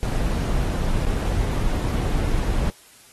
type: noise with dropouts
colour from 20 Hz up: brown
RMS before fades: -22 dBFS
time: 0.03-2.7 s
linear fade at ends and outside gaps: 0 ms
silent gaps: 1.051-1.066 s
effects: white hiss -50 dBFS RMS until 3.12 s + AAC 32 kbps